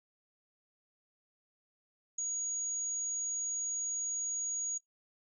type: tone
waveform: sine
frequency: 6720 Hz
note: G#8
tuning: 19 cents sharp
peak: -32 dBFS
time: 2.18-4.78 s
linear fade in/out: 5 ms
effects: noise-tail reverb RT60 0.1 s tail -17 dB re dry